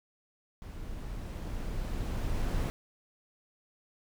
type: noise with level ramp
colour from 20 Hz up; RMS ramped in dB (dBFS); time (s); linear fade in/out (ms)
brown; -42 to -29; 0.62-2.7; 0
effects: none